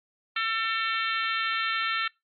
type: harmonic tone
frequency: 448.3 Hz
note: A4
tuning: 32 cents sharp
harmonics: 3 / 4 / 5 / 6 / 7 / 8 / 9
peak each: -29 / -31 / -33 / -35 / -36 / -37 / -38 dBFS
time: 0.36-2.08 s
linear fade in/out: 5 ms
effects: noise-tail reverb RT60 0.2 s tail -24 dB re dry + MP3 32 kbps